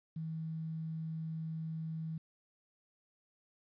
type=tone with quantisation; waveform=sine; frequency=160.5 Hz; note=E3; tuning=46 cents flat; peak=-37 dBFS; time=0.16-2.18 s; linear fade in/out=5 ms; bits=11; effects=resampled to 11025 Hz